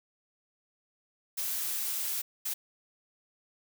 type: noise bursts at uneven times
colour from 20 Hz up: blue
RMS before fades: -33 dBFS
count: 2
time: 1.37-2.22 / 2.45-2.54 s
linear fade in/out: 10 ms
effects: none